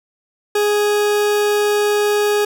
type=tone; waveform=40% pulse; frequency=415.3 Hz; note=G#4; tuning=in tune; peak=-13 dBFS; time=0.55-2.45 s; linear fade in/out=5 ms; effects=none